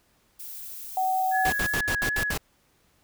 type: noise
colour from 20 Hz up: violet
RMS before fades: -39 dBFS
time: 0.39-1.76 s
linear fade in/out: 10 ms
type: tone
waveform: sine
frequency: 752 Hz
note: F#5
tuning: 28 cents sharp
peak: -22 dBFS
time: 0.97-1.5 s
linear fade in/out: 2 ms
type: tone with vibrato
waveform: sine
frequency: 1682 Hz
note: G#6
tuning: 22 cents sharp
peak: -25 dBFS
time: 1.31-2.35 s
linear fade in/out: 50 ms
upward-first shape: sine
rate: 2.6 Hz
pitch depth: 17 cents each way
type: noise bursts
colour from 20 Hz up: pink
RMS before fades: -29 dBFS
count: 7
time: 1.45-2.376 s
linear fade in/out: 2 ms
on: 74 ms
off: 68 ms
effects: pink hiss -65 dBFS RMS until 3.03 s